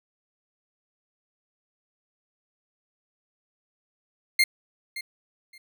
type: tone with echo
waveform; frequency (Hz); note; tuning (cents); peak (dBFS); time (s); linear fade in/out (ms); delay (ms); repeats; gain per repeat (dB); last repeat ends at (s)
30% pulse; 2115; C7; +18; -14; 4.39-4.44; 5; 570; 2; -15; 5.58
effects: none